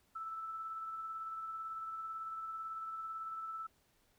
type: tone with tremolo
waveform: sine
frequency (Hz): 1318.5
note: E6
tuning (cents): 0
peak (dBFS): -39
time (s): 0.15-3.67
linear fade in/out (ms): 10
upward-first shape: sine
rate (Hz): 18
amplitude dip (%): 30
effects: pink hiss -73 dBFS RMS until 4.18 s